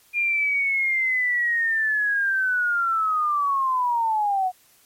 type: linear sweep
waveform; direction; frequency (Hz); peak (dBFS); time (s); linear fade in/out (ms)
sine; down; 2420 to 725; -19; 0.13-4.52; 50
effects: white hiss -57 dBFS RMS until 4.85 s + MP3 64 kbps